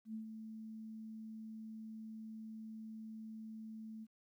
sine tone with ADSR envelope, 220 Hz, A3, in tune, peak -40 dBFS, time 0.05-4.07 s, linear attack 90 ms, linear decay 110 ms, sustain -6 dB, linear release 41 ms, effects 13-bit

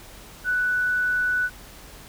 sine tone, 1485 Hz, F#6, 6 cents sharp, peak -20 dBFS, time 0.44-1.5 s, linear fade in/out 50 ms, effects added 44 Hz sine -48 dBFS peak until 2.08 s + pink hiss -45 dBFS RMS until 2.08 s

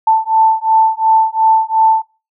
sine beating tone pair, 884 / 886.8 Hz, A5 / A5, +8 / +13 cents, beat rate 2.8 Hz, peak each -12 dBFS, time 0.07-2.02 s, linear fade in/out 5 ms, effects noise-tail reverb RT60 0.3 s tail -20 dB re dry

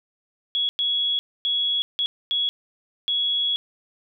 sine tone bursts at uneven times, 3351 Hz, G#7, 15 cents sharp, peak -20 dBFS, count 6, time 0.55-0.69 / 0.79-1.19 / 1.45-1.82 / 1.99-2.06 / 2.31-2.49 / 3.08-3.56 s, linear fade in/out 0 ms, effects none

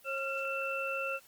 sine tone cluster, 541 / 1377 / 2673 Hz, C#5 / F6 / E7, -42 / -25 / +23 cents, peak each -37 / -37 / -36 dBFS, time 0.04-1.2 s, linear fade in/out 50 ms, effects white hiss -60 dBFS RMS until 1.27 s + Opus 24 kbps

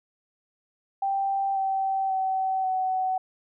sine tone with pitch steps, 784 / 772.8 / 761.7 / 750.8 Hz, G5 / G5 / G5 / F#5, 0 / -25 / -50 / +25 cents, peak -23 dBFS, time 1.02-3.18 s, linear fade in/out 5 ms, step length 540 ms, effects none

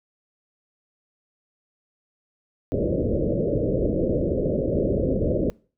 white low-pass noise, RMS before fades -23 dBFS, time 2.72-5.5 s, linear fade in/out 0 ms, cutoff 590 Hz, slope 96 dB/octave, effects noise-tail reverb RT60 0.4 s tail -25 dB re dry

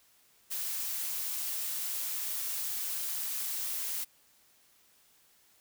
blue noise, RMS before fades -35 dBFS, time 0.5-4.05 s, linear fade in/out 20 ms, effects white hiss -65 dBFS RMS until 5.6 s

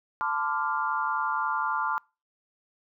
sine chord, D minor seventh, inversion second, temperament equal with one note detuned, 880 / 1023.8 / 1174.7 / 1396.9 Hz, A5 / C6 / D6 / F6, 0 / -38 / 0 / 0 cents, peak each -31 dBFS, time 0.21-1.98 s, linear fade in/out 0 ms, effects noise-tail reverb RT60 0.3 s tail -26 dB re dry

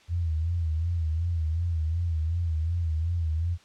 sine tone with vibrato, 82.41 Hz, E2, in tune, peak -24 dBFS, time 0.08-3.58 s, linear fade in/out 50 ms, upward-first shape sine, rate 2.7 Hz, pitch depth 91 cents each way, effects white hiss -57 dBFS RMS until 3.64 s + low-pass 5000 Hz 12 dB/octave

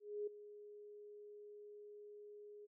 sine tone with ADSR envelope, 415.5 Hz, G#4, 1 cent sharp, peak -38 dBFS, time 0-2.67 s, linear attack 270 ms, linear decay 8 ms, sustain -15 dB, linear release 26 ms, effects none

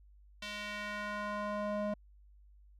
square tone with band-pass filter sweep, 207.7 Hz, G#3, in tune, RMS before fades -38 dBFS, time 0.42-1.94 s, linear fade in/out 5 ms, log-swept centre 3200 to 530 Hz, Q 1.4, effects added 50 Hz sine -57 dBFS peak until 2.79 s

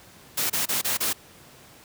white noise bursts, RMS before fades -25 dBFS, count 5, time 0.37-1.132 s, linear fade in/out 10 ms, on 130 ms, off 28 ms, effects pink hiss -50 dBFS RMS until 1.84 s + high-pass 80 Hz 12 dB/octave

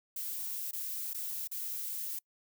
violet noise with dropouts, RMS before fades -38 dBFS, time 0.16-2.19 s, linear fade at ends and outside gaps 5 ms, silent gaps 0.712-0.731 / 1.134-1.144 / 1.475-1.514 s, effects noise-tail reverb RT60 0.1 s tail -26 dB re dry

